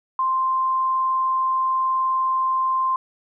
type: tone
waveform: sine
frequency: 1046.5 Hz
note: C6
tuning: in tune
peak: -18 dBFS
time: 0.19-2.96 s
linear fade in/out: 2 ms
effects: none